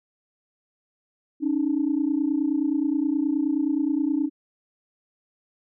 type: tone pair together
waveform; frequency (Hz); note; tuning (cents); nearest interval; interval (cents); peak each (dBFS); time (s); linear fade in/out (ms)
sine; 278.6 / 308.1; C#4 / D#4; +9 / -17; major second; 174; -23; 1.4-4.3; 50
effects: tanh soft clip ceiling -13 dBFS